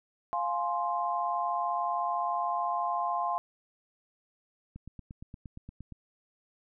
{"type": "chord", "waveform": "sine", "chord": "F minor", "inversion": "none", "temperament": "just", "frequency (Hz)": [698.5, 838.1, 1047.7], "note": ["F5", "Ab5", "C6"], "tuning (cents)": [0, 16, 2], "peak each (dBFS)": [-32, -34, -31], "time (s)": [0.33, 3.38], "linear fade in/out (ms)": 0}
{"type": "click train", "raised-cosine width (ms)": 5, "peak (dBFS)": -31, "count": 11, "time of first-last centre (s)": [4.76, 5.923], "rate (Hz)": 8.6}
{"effects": []}